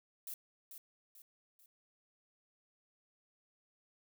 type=noise with echo; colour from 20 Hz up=violet; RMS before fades=-44 dBFS; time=0.27-0.34 s; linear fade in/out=2 ms; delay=440 ms; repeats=3; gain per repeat=-7 dB; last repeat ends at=1.66 s; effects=none